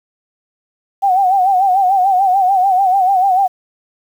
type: tone with vibrato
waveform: sine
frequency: 760 Hz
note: F#5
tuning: 46 cents sharp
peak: -9 dBFS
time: 1.02-3.48 s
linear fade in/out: 20 ms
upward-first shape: sine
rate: 6.8 Hz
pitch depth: 88 cents each way
effects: 7-bit

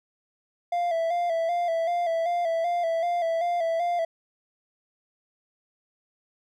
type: tone with vibrato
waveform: triangle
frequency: 679 Hz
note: F5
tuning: 49 cents flat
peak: -21 dBFS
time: 0.72-4.05 s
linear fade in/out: 5 ms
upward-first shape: square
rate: 2.6 Hz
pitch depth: 49 cents each way
effects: none

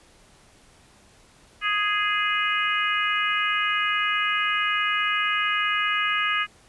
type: harmonic tone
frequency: 415.3 Hz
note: G#4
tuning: in tune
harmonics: 3 / 4 / 5 / 6 / 7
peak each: -26 / -27 / -28 / -29 / -29 dBFS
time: 1.61-6.47 s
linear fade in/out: 50 ms
effects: pink hiss -55 dBFS RMS until 6.68 s + resampled to 24000 Hz

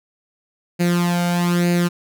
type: tone with flanger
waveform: sawtooth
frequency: 174.61 Hz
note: F3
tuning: in tune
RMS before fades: -18 dBFS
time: 0.79-1.89 s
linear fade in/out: 20 ms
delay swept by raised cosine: 0.44 to 1.37 ms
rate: 1.1 Hz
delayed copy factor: +0.7
effects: none

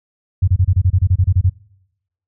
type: tone bursts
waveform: sine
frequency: 92.5 Hz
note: F#2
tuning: in tune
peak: -9 dBFS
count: 13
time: 0.42-1.498 s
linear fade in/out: 10 ms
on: 58 ms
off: 27 ms
effects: noise-tail reverb RT60 0.8 s tail -23 dB re dry

